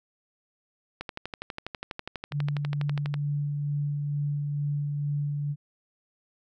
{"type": "click train", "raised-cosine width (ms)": 0.3, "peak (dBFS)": -18, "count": 27, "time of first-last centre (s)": [1.01, 3.141], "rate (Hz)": 12.2}
{"type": "tone with tremolo", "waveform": "sine", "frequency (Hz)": 145.1, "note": "D3", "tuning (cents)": -21, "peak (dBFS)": -25, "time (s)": [2.31, 5.56], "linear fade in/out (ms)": 50, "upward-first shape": "sine", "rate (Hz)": 2.2, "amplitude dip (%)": 25}
{"effects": []}